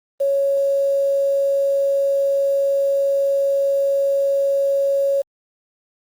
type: tone with quantisation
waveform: sine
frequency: 554.4 Hz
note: C#5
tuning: in tune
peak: -15 dBFS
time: 0.2-5.22 s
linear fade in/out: 10 ms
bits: 7
effects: Opus 32 kbps